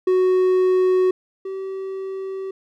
triangle tone pair in turn, 370 / 384 Hz, F#4 / G4, 0 / -36 cents, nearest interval minor second, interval 64 cents, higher second, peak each -12 / -24 dBFS, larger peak first, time 0.07-1.11 / 1.45-2.51 s, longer second, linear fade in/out 5 ms, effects none

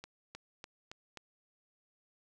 accelerating click train, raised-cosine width 0.2 ms, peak -28 dBFS, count 5, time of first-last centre 0.04-1.173 s, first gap 310 ms, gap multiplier 0.94, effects none

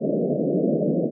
pink band-pass noise, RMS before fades -22 dBFS, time 0-1.11 s, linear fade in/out 50 ms, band 150 to 640 Hz, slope 96 dB/octave, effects none

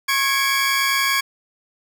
25% pulse tone cluster, 1090 / 1660 / 2307 Hz, C#6 / G#6 / D7, -29 / -1 / -31 cents, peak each -18 dBFS, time 0.08-1.21 s, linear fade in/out 10 ms, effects none

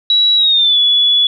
sine tone with pitch glide, 3900 to 3415 Hz, B7 to G#7, -23 to +48 cents, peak -8 dBFS, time 0.1-1.27 s, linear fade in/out 2 ms, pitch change -229 cents, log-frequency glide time 0.36-0.78 s, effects none

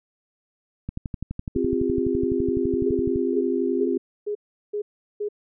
click train, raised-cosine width 5 ms, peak -17 dBFS, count 28, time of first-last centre 0.89-3.159 s, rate 11.9 Hz
sine chord, C suspended fourth, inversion none, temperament equal with one note detuned, 261.6 / 349.2 / 400.9 Hz, C4 / F4 / G4, 0 / 0 / +39 cents, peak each -25 dBFS, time 1.55-3.98 s, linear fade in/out 10 ms
sine tone bursts, 415.3 Hz, G#4, in tune, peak -24 dBFS, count 6, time 2.86-5.288 s, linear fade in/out 10 ms, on 88 ms, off 380 ms
effects none

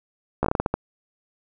slowing click train, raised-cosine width 1 ms, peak -7 dBFS, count 9, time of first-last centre 0.43-0.74 s, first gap 14 ms, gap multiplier 1.28, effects none

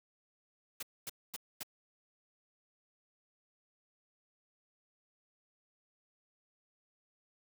white noise bursts, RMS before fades -41 dBFS, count 4, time 0.8-1.632 s, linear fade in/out 5 ms, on 28 ms, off 240 ms, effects none

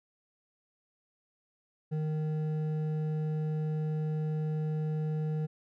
triangle tone with hard clipping, 154.6 Hz, D#3, 11 cents flat, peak -31 dBFS, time 1.91-5.47 s, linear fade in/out 20 ms, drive 11 dB, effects none

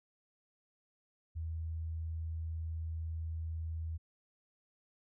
sine tone, 81 Hz, E2, 30 cents flat, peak -36 dBFS, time 1.35-3.98 s, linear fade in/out 20 ms, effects none

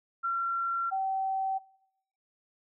sine tone pair in turn, 1366 / 769.1 Hz, F6 / G5, -39 / -33 cents, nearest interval minor seventh, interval 994 cents, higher first, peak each -27 dBFS, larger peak neither, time 0.23-0.91 / 0.91-1.59 s, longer neither, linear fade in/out 20 ms, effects noise-tail reverb RT60 0.8 s tail -23 dB re dry

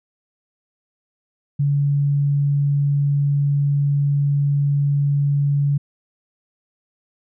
sine tone, 142.5 Hz, C#3, 48 cents sharp, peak -15 dBFS, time 1.59-5.78 s, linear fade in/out 10 ms, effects none

